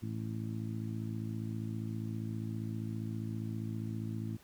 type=harmonic tone; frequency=55 Hz; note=A1; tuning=in tune; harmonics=2 / 3 / 4 / 5 / 6; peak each=-38 / -45 / -41 / -47 / -47 dBFS; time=0.02-4.37 s; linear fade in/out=10 ms; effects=pink hiss -62 dBFS RMS until 4.43 s